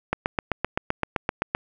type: click train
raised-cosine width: 0.5 ms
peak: -7 dBFS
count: 12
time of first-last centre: 0.13-1.549 s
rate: 7.75 Hz
effects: none